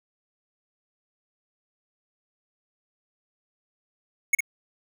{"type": "tone with echo", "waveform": "square", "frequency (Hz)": 2200, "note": "C#7", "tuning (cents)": -14, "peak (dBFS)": -16, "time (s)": [4.33, 4.35], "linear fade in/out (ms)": 5, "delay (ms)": 56, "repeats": 1, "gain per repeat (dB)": -6, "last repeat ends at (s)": 4.406, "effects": []}